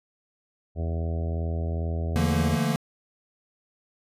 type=harmonic tone; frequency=82.41 Hz; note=E2; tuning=in tune; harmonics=1 / 2 / 3 / 4 / 5 / 6 / 7 / 8 / 9; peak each=-26 / -35 / -40 / -42 / -40 / -45 / -42 / -42 / -48 dBFS; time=0.75-2.58 s; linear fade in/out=50 ms
type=chord; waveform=square; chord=Bb major seventh; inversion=first; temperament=equal with one note detuned; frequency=146.83 / 170.63 / 220 / 233.1 Hz; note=D3 / F3 / A3 / Bb3; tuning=0 / -40 / 0 / 0 cents; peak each=-28 / -29 / -31 / -29 dBFS; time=2.16-2.76 s; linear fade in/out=0 ms
effects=resampled to 32000 Hz